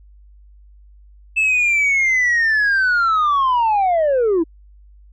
sine linear sweep, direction down, 2637 to 311.1 Hz, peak -11 dBFS, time 1.36-4.44 s, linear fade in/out 20 ms, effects tanh soft clip ceiling -12 dBFS + added 50 Hz sine -43 dBFS peak until 5.12 s

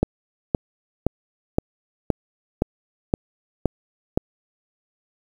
click train, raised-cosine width 2 ms, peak -4 dBFS, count 9, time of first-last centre 0.03-4.175 s, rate 1.93 Hz, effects 7-bit

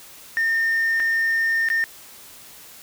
sine tone with dropouts, 1818 Hz, A#6, 44 cents flat, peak -16 dBFS, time 0.37-1.84 s, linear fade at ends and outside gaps 0 ms, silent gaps 0.999-1.002 / 1.687-1.701 s, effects tanh soft clip ceiling -16 dBFS + white hiss -44 dBFS RMS until 2.82 s

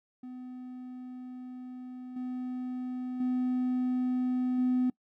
triangle tone with level steps, 252.2 Hz, B3, 36 cents sharp, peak -38 / -31 / -24 / -21 dBFS, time 0.23-4.9 s, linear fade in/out 5 ms, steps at 2.16 / 3.2 / 4.58 s, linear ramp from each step 5 ms, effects noise-tail reverb RT60 0.1 s tail -25 dB re dry + tanh soft clip ceiling -20 dBFS

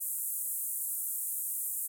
white band-pass noise, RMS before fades -35 dBFS, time 0-1.88 s, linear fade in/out 20 ms, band 8100 to 15000 Hz, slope 48 dB/octave, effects none

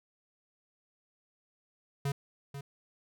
square tone with echo, 140 Hz, C#3, 18 cents sharp, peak -30 dBFS, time 2.05-2.12 s, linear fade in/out 5 ms, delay 490 ms, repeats 1, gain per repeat -10 dB, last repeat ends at 2.61 s, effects none

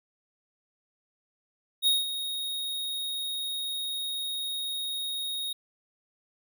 square tone with ADSR envelope, 3746 Hz, A#7, 8 cents sharp, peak -20 dBFS, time 1.82-5.53 s, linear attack 48 ms, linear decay 180 ms, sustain -11 dB, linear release 6 ms, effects none

